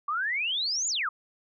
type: exponential two-way sweep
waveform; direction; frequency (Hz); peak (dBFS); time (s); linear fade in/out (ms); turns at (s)
sine; up then down; 1130 to 7210 to 1130; -26; 0.08-1.09; 5; 0.88
effects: none